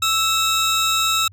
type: tone pair together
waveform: 30% pulse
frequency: 1318.5 / 3797 Hz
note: E6 / A#7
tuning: 0 / +31 cents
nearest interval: octave + tritone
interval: 1831 cents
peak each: -17 dBFS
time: 0.02-1.28 s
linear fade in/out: 5 ms
effects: added 96 Hz sine -43 dBFS peak until 1.32 s